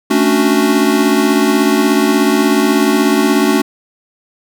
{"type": "chord", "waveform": "square", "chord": "D major seventh", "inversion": "second", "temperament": "equal", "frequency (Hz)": [220, 277.2, 293.7, 370], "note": ["A3", "C#4", "D4", "F#4"], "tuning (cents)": [0, 0, 0, 0], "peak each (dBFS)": -16, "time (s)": [0.1, 3.62], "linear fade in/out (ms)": 10, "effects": []}